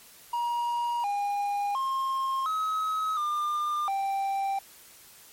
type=tone with pitch steps; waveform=triangle; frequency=951 / 812 / 1067 / 1277 / 1201 / 785 Hz; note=A#5 / G#5 / C6 / D#6 / D6 / G5; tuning=+34 / -39 / +34 / +45 / +38 / +2 cents; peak=-24 dBFS; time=0.33-4.59 s; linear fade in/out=5 ms; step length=710 ms; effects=white hiss -52 dBFS RMS until 5.32 s + MP3 64 kbps